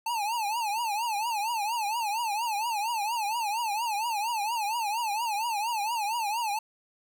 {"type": "tone with vibrato", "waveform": "square", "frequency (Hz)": 880, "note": "A5", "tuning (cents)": 0, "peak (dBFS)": -28, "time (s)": [0.06, 6.59], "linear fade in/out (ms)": 5, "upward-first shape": "triangle", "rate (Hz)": 4.3, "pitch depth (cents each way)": 180, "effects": []}